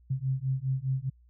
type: beating tone pair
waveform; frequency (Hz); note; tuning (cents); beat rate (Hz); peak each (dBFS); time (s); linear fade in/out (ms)
sine; 130 / 134.9; C3 / C#3; -11 / -47; 4.9; -30; 0.1-1.1; 10
effects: added 60 Hz sine -56 dBFS peak until 1.29 s